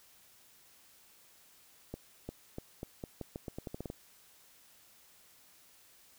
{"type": "accelerating click train", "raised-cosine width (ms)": 2, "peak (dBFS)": -26, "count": 14, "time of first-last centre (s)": [1.94, 3.901], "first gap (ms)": 350, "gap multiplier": 0.84, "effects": ["white hiss -62 dBFS RMS until 6.18 s"]}